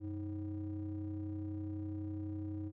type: ring-modulated tone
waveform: triangle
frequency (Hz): 110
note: A2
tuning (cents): 0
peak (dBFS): -33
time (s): 0-2.72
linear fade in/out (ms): 50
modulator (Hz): 204
effects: none

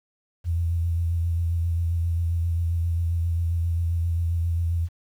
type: tone with vibrato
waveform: sine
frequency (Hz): 84.4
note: E2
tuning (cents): +41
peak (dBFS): -21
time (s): 0.44-4.89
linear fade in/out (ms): 50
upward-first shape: sine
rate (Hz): 7.5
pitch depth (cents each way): 29
effects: 9-bit

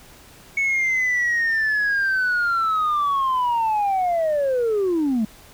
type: linear sweep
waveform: sine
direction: down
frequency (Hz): 2219 to 207.7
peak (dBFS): -16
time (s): 0.57-5.25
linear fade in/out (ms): 5
effects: tanh soft clip ceiling -16 dBFS + pink hiss -47 dBFS RMS until 5.53 s

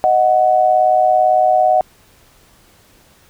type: tone pair together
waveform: sine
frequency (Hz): 623 / 740.9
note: D#5 / F#5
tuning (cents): +2 / +2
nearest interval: minor third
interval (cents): 300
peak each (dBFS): -14 / -11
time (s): 0.04-1.81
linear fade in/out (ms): 0
effects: pink hiss -50 dBFS RMS until 3.29 s

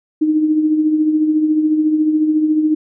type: tone with tremolo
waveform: sine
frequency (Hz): 308.8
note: D#4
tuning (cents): -13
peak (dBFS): -9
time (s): 0.21-2.75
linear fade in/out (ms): 10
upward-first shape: triangle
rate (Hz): 14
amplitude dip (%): 55
effects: none

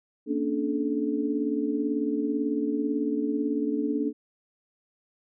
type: tone cluster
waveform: sine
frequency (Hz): 233.4 / 275.6 / 293.7 / 432.4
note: A#3 / C#4 / D4 / A4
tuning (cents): +2 / -10 / 0 / -30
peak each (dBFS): -31 / -32 / -27 / -32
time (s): 0.26-4.13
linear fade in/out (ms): 50
effects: none

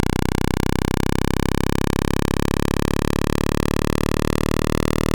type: linear sweep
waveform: 5% pulse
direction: up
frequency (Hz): 31.18 to 38.89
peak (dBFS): -6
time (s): 0-5.14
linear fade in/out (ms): 0
effects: none

